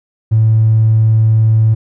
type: tone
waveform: triangle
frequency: 110.4 Hz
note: A2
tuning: 6 cents sharp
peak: -3 dBFS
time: 0.31-1.75 s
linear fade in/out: 20 ms
effects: tanh soft clip ceiling -4 dBFS